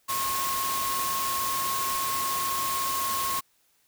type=tone in noise; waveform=sine; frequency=1083 Hz; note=C#6; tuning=41 cents flat; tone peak=-28 dBFS; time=0.08-3.41 s; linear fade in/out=20 ms; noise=white; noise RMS=-31 dBFS; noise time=0.08-3.41 s; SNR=0 dB; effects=white hiss -67 dBFS RMS until 3.87 s